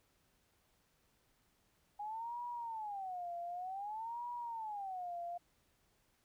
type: tone with vibrato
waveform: sine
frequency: 816 Hz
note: G#5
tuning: 31 cents flat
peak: -40 dBFS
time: 1.99-5.38 s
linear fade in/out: 10 ms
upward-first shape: sine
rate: 0.54 Hz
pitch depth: 290 cents each way
effects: pink hiss -75 dBFS RMS until 6.24 s